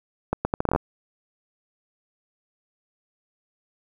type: accelerating click train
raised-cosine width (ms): 1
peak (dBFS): -8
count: 10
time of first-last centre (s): 0.33-0.761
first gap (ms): 120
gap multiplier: 0.74
effects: 8-bit